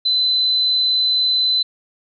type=tone; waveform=sine; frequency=4029 Hz; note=B7; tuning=34 cents sharp; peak=-14 dBFS; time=0.05-1.63 s; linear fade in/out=10 ms; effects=none